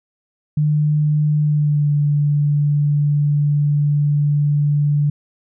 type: tone with pitch glide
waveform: sine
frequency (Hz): 150.3 to 146.27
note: D3 to D3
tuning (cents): +40 to -7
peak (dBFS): -13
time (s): 0.57-5.1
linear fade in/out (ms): 5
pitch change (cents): -47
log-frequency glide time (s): 1.41-1.91
effects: none